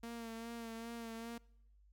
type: tone with vibrato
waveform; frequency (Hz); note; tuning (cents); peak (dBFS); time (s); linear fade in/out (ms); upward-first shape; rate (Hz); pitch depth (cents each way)
sawtooth; 230; A#3; -23; -40; 0.03-1.38; 5; sine; 2.5; 31
effects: noise-tail reverb RT60 0.9 s tail -25 dB re dry + added 50 Hz sine -63 dBFS peak until 1.92 s